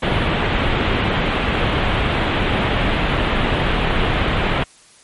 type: low-pass noise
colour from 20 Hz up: pink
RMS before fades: -18 dBFS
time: 0.02-4.64 s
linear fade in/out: 10 ms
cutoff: 3500 Hz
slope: 48 dB/octave
effects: white hiss -48 dBFS RMS until 5.03 s + MP3 48 kbps

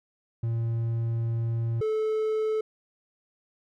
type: tone pair in turn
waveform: triangle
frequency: 115.2 / 434.9 Hz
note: A#2 / A4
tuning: -20 / -20 cents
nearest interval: octave + major seventh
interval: 2300 cents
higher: second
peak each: -23 / -22 dBFS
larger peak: second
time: 0.43-1.81 / 1.81-2.61 s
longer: first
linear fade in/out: 5 ms
effects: none

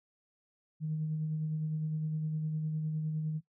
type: tone with tremolo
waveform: sine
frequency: 155.56 Hz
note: D#3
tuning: in tune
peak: -29 dBFS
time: 0.8-3.41 s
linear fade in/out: 50 ms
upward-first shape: sine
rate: 9.8 Hz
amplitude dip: 30%
effects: noise-tail reverb RT60 0.1 s tail -18 dB re dry + tanh soft clip ceiling -25 dBFS

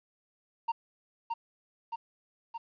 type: tone with echo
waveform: triangle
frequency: 923 Hz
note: A#5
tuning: 17 cents flat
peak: -25 dBFS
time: 0.68-0.72 s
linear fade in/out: 10 ms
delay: 620 ms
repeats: 3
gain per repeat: -3 dB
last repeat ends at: 2.58 s
effects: resampled to 11025 Hz + 11-bit

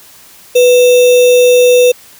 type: tone with sample-and-hold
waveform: sine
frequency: 493.9 Hz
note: B4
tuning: in tune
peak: -3 dBFS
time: 0.55-1.92 s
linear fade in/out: 10 ms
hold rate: 3150 Hz
effects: white hiss -39 dBFS RMS until 2.19 s

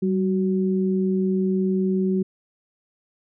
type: tone pair together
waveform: sine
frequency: 191.5 / 372.3 Hz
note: G3 / F#4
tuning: -40 / +11 cents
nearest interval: octave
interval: 1151 cents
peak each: -20 / -24 dBFS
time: 0.02-2.23 s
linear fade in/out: 10 ms
effects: none

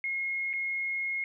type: tone with dropouts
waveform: sine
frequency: 2156 Hz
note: C#7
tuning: 49 cents flat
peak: -29 dBFS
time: 0.04-1.24 s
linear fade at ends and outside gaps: 1 ms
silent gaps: 0.531-0.536 s
effects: none

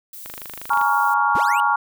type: noise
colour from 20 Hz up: violet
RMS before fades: -37 dBFS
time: 0.13-1.14 s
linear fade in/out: 2 ms
type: click train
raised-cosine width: 0.3 ms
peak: -18 dBFS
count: 15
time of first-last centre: 0.26-0.813 s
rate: 25.3 Hz
type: chord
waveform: sine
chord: Bb minor seventh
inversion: third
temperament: just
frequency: 839.1 / 932.3 / 1118.8 / 1398.5 Hz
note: Ab5 / Bb5 / Db6 / F6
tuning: +18 / 0 / +16 / +2 cents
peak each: -21 dBFS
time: 0.7-1.76 s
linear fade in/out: 5 ms
type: linear sweep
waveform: square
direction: up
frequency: 87.31 to 2960 Hz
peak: -28 dBFS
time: 1.35-1.6 s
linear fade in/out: 0 ms
effects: none

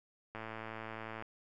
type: click train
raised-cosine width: 0.5 ms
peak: -28 dBFS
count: 98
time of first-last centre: 0.35-1.224 s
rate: 111 Hz
effects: none

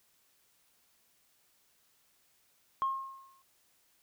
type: tone with exponential decay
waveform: sine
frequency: 1074 Hz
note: C6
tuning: 45 cents sharp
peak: -25 dBFS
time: 2.82-3.42 s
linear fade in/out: 0 ms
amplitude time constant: 130 ms
effects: tanh soft clip ceiling -23 dBFS + white hiss -70 dBFS RMS until 4.02 s

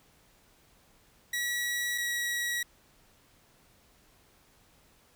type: tone pair in turn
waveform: sawtooth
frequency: 1929 / 1919.2 Hz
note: B6 / A#6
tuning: -41 / +50 cents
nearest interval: unison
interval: 9 cents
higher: first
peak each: -26 dBFS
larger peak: neither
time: 1.33-1.98 / 1.98-2.63 s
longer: neither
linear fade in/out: 5 ms
effects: pink hiss -63 dBFS RMS until 5.15 s

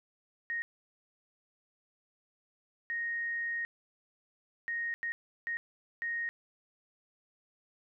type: tone bursts at uneven times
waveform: sine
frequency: 1864.7 Hz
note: A#6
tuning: in tune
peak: -32 dBFS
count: 6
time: 0.5-0.62 / 2.9-3.65 / 4.68-4.94 / 5.03-5.12 / 5.47-5.57 / 6.02-6.29 s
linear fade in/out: 0 ms
effects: none

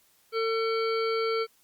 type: harmonic tone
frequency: 450 Hz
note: A4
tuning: 39 cents sharp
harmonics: 1 / 3 / 5 / 7 / 9 / 10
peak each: -26 / -32 / -36 / -44 / -49 / -40 dBFS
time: 0.32-1.47 s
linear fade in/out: 50 ms
effects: white hiss -64 dBFS RMS until 1.63 s + Opus 48 kbps

